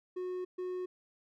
triangle tone bursts at uneven times, 365 Hz, F#4, 24 cents flat, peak -33 dBFS, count 2, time 0.16-0.45 / 0.58-0.86 s, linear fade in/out 10 ms, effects none

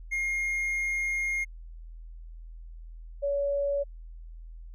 triangle / sine tone pair in turn, 2135 / 565.5 Hz, C7 / C#5, +34 / +34 cents, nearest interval octave + major seventh, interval 2300 cents, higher first, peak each -25 dBFS, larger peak neither, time 0.11-1.45 / 3.22-3.84 s, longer first, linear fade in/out 20 ms, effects added 41 Hz sine -41 dBFS peak until 4.74 s

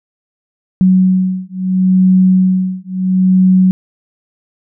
sine beating tone pair, 185.7 / 186.44 Hz, F#3 / F#3, +7 / +13 cents, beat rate 0.74 Hz, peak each -11 dBFS, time 0.81-3.71 s, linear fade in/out 0 ms, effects none

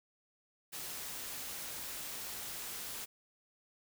white noise, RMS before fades -43 dBFS, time 0.72-3.06 s, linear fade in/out 20 ms, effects none

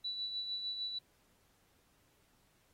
sine tone with tremolo, 3951 Hz, B7, in tune, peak -35 dBFS, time 0.04-0.99 s, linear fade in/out 10 ms, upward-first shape sine, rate 6.6 Hz, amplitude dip 45%, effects pink hiss -72 dBFS RMS until 2.73 s + AAC 48 kbps

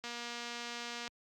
click train, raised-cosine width 0.2 ms, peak -25 dBFS, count 248, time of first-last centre 0.04-1.078 s, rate 238 Hz, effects high-pass 60 Hz 12 dB/octave + Opus 48 kbps

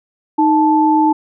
sine tone pair together, 311 / 875.3 Hz, D#4 / A5, -1 / -9 cents, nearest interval octave + tritone, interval 1792 cents, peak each -12 dBFS, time 0.38-1.13 s, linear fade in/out 10 ms, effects none

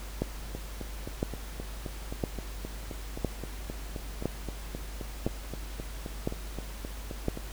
two click trains, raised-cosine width 2 ms, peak -23 / -14 dBFS, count 27 / 8, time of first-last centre 0.55-7.374 / 0.22-7.284 s, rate 3.81 / 0.991 Hz, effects added 50 Hz sine -38 dBFS peak until 7.52 s + pink hiss -46 dBFS RMS until 7.52 s

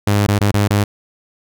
sawtooth tone with dropouts, 102.3 Hz, G#2, 26 cents flat, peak -8 dBFS, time 0.07-0.84 s, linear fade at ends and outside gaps 5 ms, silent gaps 0.268-0.283 / 0.389-0.409 / 0.515-0.541 / 0.68-0.705 s, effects none

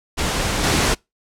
pink noise with level steps, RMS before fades -21 / -17 dBFS, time 0.17-0.95 s, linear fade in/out 20 ms, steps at 0.63 s, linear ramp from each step 10 ms, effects noise-tail reverb RT60 0.2 s tail -25 dB re dry + low-pass 9000 Hz 12 dB/octave

